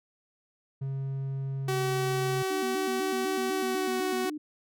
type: tone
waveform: triangle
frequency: 135.6 Hz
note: C#3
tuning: 38 cents flat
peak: -28 dBFS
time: 0.81-2.43 s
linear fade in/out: 10 ms
type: tone with pitch glide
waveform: sawtooth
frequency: 380 to 372.2 Hz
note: F#4 to F#4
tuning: +46 to +10 cents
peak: -24 dBFS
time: 1.68-4.3 s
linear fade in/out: 5 ms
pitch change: -36 cents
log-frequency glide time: 3.5-4.05 s
type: tone with vibrato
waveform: sine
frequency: 270.7 Hz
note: C#4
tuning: 41 cents flat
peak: -33 dBFS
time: 2.5-4.38 s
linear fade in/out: 10 ms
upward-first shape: square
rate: 4 Hz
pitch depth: 190 cents each way
effects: none